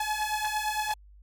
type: beating tone pair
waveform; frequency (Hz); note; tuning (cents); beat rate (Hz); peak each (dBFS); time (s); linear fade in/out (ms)
sawtooth; 848 / 856.8; G#5 / A5; +36 / -46; 8.8; -27; 0-0.94; 5
effects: added 50 Hz sine -50 dBFS peak until 1.22 s + AAC 64 kbps

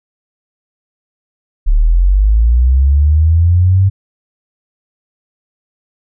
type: linear sweep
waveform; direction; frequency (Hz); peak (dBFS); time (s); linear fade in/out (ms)
sine; up; 34.46 to 98; -6; 1.66-3.9; 20
effects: none

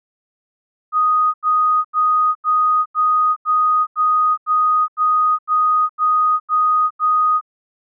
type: tone bursts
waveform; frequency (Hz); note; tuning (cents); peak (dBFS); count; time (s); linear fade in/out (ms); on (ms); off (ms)
sine; 1244.5; D#6; 0; -12; 13; 0.92-7.412; 50; 420; 86
effects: none

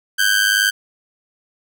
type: ring-modulated tone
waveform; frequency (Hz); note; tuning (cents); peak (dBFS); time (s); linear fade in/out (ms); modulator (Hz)
sawtooth; 1560; G6; -9; -7; 0.18-0.71; 20; 50.6
effects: none

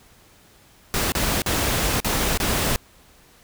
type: noise with dropouts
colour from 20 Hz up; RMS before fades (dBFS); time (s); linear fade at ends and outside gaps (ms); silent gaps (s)
pink; -22; 0.94-2.76; 0; 1.12-1.151 / 1.419-1.462 / 2.002-2.046 / 2.374-2.401
effects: pink hiss -53 dBFS RMS until 3.43 s

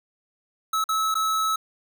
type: tone with dropouts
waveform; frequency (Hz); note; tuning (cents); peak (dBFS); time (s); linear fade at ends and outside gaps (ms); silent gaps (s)
square; 1298; E6; -27; -22; 0.73-1.56; 5; 0.841-0.889 / 1.143-1.152
effects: none

